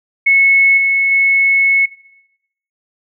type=tone with level steps; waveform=sine; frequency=2196 Hz; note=C#7; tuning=17 cents flat; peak=-7 / -11 / -9 dBFS; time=0.26-1.86 s; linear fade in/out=10 ms; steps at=0.77 / 1.11 s; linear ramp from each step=10 ms; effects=noise-tail reverb RT60 0.9 s tail -20 dB re dry